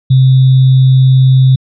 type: tone with sample-and-hold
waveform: sine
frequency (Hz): 130.81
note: C3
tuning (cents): 0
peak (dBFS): -3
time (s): 0.1-1.56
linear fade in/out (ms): 10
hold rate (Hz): 3675
effects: resampled to 11025 Hz